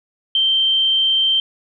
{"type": "tone", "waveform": "sine", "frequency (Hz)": 3132, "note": "G7", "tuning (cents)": -2, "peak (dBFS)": -13, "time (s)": [0.35, 1.4], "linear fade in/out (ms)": 2, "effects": []}